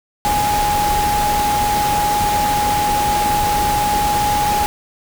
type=tone in noise; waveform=sine; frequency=830.6 Hz; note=G#5; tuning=in tune; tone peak=-15 dBFS; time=0.25-4.66 s; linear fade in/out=0 ms; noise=pink; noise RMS=-22 dBFS; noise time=0.25-4.66 s; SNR=+4 dB; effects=none